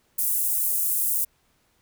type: high-pass noise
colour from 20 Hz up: pink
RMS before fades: -24 dBFS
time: 0.18-1.25 s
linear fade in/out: 10 ms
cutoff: 10000 Hz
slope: 24 dB/octave
effects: pink hiss -66 dBFS RMS until 1.81 s